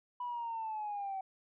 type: linear sweep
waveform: sine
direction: down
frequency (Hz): 987.8 to 760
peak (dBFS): -35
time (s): 0.2-1.21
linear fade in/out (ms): 5
effects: tanh soft clip ceiling -32 dBFS